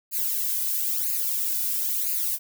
violet noise with flanger, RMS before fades -26 dBFS, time 0.11-2.39 s, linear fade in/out 50 ms, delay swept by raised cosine 0.43 to 2.03 ms, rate 1 Hz, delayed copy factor +0.8, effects none

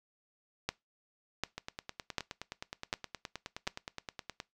two click trains, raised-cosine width 0.2 ms, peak -22 / -14 dBFS, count 28 / 5, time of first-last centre 1.58-4.401 / 0.69-3.675 s, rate 9.57 / 1.34 Hz, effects noise-tail reverb RT60 0.2 s tail -21 dB re dry

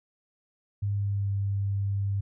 sine tone with pitch glide, 101.2 to 99.4 Hz, G#2 to G2, -44 to +25 cents, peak -25 dBFS, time 0.82-2.21 s, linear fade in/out 10 ms, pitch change -31 cents, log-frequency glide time 0.94-1.3 s, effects none

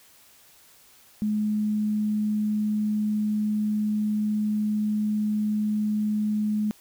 sine tone, 211.7 Hz, G#3, 33 cents sharp, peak -22 dBFS, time 1.22-6.71 s, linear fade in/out 0 ms, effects white hiss -55 dBFS RMS until 6.8 s

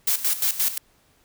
blue noise with tremolo, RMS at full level -21 dBFS, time 0.07-0.78 s, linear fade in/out 5 ms, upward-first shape square, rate 5.7 Hz, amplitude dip 75%, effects pink hiss -61 dBFS RMS until 1.24 s

